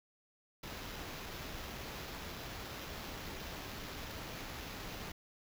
pink noise with sample-and-hold, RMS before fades -45 dBFS, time 0.63-5.12 s, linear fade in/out 5 ms, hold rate 8820 Hz, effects none

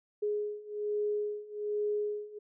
sine beating tone pair, 416.8 / 418 Hz, G#4 / G#4, +6 / +11 cents, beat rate 1.2 Hz, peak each -35 / -33 dBFS, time 0.22-2.39 s, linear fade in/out 10 ms, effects none

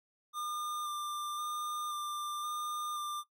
square tone with vibrato, 1200 Hz, D6, 37 cents sharp, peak -36 dBFS, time 0.33-3.24 s, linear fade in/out 50 ms, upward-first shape square, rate 0.95 Hz, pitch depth 13 cents each way, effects noise-tail reverb RT60 0.1 s tail -19 dB re dry + MP3 64 kbps

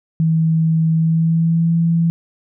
sine tone with pitch glide, 161.4 to 166.9 Hz, E3 to E3, -36 to +22 cents, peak -12 dBFS, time 0.2-2.1 s, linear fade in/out 0 ms, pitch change +58 cents, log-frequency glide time 0.94-1.74 s, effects none

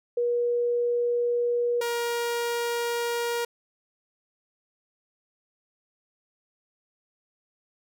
sine / sawtooth tone pair in turn, 480 / 472.8 Hz, B4 / A#4, -49 / +24 cents, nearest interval unison, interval 27 cents, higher first, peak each -22 dBFS, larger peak neither, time 0.17-1.81 / 1.81-3.45 s, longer neither, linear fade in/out 5 ms, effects none

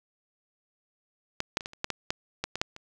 clicks, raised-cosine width 0.2 ms, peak -11 / -8 / -22 / -18 / -29 / -11 / -12 / -10 / -12 / -15 / -8 / -26 dBFS, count 12, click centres 1.404 / 1.571 / 1.608 / 1.659 / 1.734 / 1.844 / 1.903 / 2.105 / 2.44 / 2.556 / 2.615 / 2.764 s, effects none

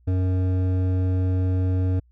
sine tone with hard clipping, 92.5 Hz, F#2, in tune, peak -21 dBFS, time 0.07-2 s, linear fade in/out 10 ms, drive 11 dB, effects added 60 Hz sine -54 dBFS peak until 2.11 s

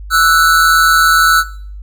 square tone pair together, 1318.5 / 1480 Hz, E6 / F#6, 0 / 0 cents, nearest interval major second, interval 200 cents, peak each -11 dBFS, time 0.1-1.44 s, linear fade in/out 50 ms, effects noise-tail reverb RT60 0.5 s tail -18 dB re dry + added 50 Hz sine -26 dBFS peak until 1.82 s

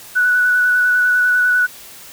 sine tone with vibrato, 1480 Hz, F#6, in tune, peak -11 dBFS, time 0.15-1.67 s, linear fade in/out 20 ms, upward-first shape square, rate 10 Hz, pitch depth 12 cents each way, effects white hiss -38 dBFS RMS until 2.12 s

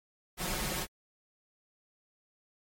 pink noise with comb filter, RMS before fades -34 dBFS, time 0.37-0.87 s, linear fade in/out 50 ms, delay 5.5 ms, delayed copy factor +0.8, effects MP3 64 kbps

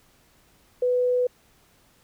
sine tone, 496.4 Hz, B4, 9 cents sharp, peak -19 dBFS, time 0.82-1.27 s, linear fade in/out 5 ms, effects pink hiss -60 dBFS RMS until 2.03 s

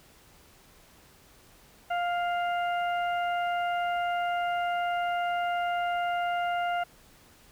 harmonic tone with a mistuned harmonic, 702 Hz, F5, 9 cents sharp, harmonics 1 / 2 / 3 / 4, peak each -27 / -34 / -41 / -42 dBFS, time 1.9-6.84 s, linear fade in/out 10 ms, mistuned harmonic 3, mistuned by -17 cents, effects pink hiss -57 dBFS RMS until 7.51 s

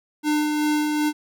square tone with tremolo, 300.8 Hz, D4, 42 cents sharp, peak -19 dBFS, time 0.23-1.13 s, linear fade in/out 50 ms, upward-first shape sine, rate 2.6 Hz, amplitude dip 30%, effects none

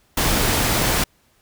pink noise, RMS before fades -19 dBFS, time 0.17-1.04 s, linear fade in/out 5 ms, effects pink hiss -60 dBFS RMS until 1.41 s

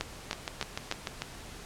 two click trains, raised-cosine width 0.2 ms, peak -13 / -15 dBFS, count 4 / 7, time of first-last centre 0.01-0.914 / 0.33-1.22 s, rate 3.32 / 6.74 Hz, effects pink hiss -46 dBFS RMS until 1.65 s + low-pass 10000 Hz 12 dB/octave

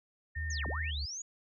sine tone, 1823 Hz, A#6, 39 cents flat, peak -39 dBFS, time 0.35-0.91 s, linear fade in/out 10 ms
sine tone with vibrato, 75.7 Hz, D#2, 47 cents flat, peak -34 dBFS, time 0.36-1.06 s, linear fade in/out 10 ms, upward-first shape sine, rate 2.7 Hz, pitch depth 77 cents each way
sine linear two-way sweep, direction down then up, 6910 to 67.6 to 6910 Hz, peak -38 dBFS, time 0.5-1.22 s, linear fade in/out 5 ms, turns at 0.67 s
effects none

